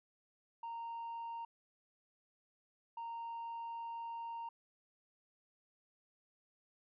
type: tone bursts at uneven times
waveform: sine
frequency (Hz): 926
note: A#5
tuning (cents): -12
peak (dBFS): -39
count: 2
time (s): 0.63-1.45 / 2.97-4.49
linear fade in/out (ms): 5
effects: tanh soft clip ceiling -40 dBFS